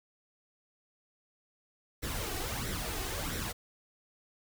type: noise with flanger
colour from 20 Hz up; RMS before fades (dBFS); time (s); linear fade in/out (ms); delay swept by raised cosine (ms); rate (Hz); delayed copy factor
pink; -36; 2.02-3.53; 20; 0.52 to 2.72; 1.5; +0.6
effects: none